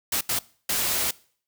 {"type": "noise bursts at uneven times", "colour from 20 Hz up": "white", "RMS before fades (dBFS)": -25, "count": 3, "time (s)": [[0.12, 0.21], [0.29, 0.39], [0.69, 1.11]], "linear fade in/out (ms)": 5, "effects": ["noise-tail reverb RT60 0.5 s tail -22 dB re dry"]}